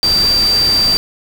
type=tone in noise; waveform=sine; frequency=4684 Hz; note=D8; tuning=5 cents flat; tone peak=-10 dBFS; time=0.03-0.97 s; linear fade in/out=0 ms; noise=pink; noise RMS=-22 dBFS; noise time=0.03-0.97 s; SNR=+9 dB; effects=none